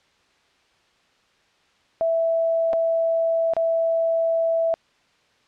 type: tone with dropouts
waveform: sine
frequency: 659.3 Hz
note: E5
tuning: in tune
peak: -18 dBFS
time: 2.01-4.74 s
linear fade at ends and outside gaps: 0 ms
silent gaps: 2.731-2.735 / 3.536-3.566 s
effects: white hiss -61 dBFS RMS until 5.47 s + low-pass 4000 Hz 12 dB/octave